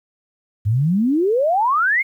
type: exponential sweep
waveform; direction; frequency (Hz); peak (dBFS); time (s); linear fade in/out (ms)
sine; up; 97.5 to 2217; -14; 0.65-2.03; 20
effects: 9-bit